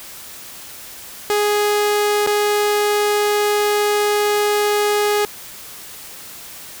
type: tone with dropouts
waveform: sawtooth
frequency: 415.3 Hz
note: G#4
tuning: in tune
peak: -11 dBFS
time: 1.3-5.25 s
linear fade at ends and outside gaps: 0 ms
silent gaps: 2.264-2.273 s
effects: white hiss -36 dBFS RMS until 6.8 s